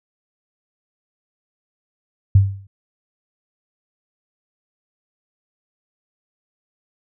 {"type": "tone with exponential decay", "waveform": "sine", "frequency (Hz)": 98, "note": "G2", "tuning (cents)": 0, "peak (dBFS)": -5, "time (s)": [2.35, 2.67], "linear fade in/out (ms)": 5, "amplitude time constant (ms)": 69, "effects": []}